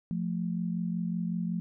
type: tone pair together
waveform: sine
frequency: 174.61 / 220 Hz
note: F3 / A3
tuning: 0 / 0 cents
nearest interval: major third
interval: 400 cents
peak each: -30 / -34 dBFS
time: 0.11-1.6 s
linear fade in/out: 0 ms
effects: none